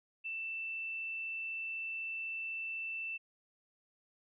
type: tone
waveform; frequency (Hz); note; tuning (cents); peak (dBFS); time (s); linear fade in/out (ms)
sine; 2664; E7; +18; -37; 0.24-3.18; 20
effects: none